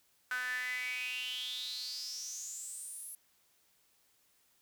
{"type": "tone with high-pass filter sweep", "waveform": "sawtooth", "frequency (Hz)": 251, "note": "B3", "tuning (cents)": 28, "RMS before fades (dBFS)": -40, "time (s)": [0.31, 3.15], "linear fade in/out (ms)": 2, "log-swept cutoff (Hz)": [1500, 11000], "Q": 9.7, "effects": ["white hiss -71 dBFS RMS until 4.61 s"]}